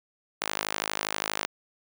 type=tone with high-pass filter; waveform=sawtooth; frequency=52.4 Hz; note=G#1; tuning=16 cents sharp; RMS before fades=-32 dBFS; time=0.41-1.46 s; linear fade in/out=10 ms; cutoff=830 Hz; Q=0.54; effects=none